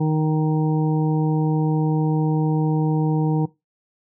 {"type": "harmonic tone", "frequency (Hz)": 155.56, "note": "D#3", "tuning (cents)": 0, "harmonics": [1, 2, 3, 5, 6], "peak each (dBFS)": [-18, -24, -28, -32, -34], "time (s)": [0, 3.46], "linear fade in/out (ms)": 10, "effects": ["noise-tail reverb RT60 0.2 s tail -19 dB re dry"]}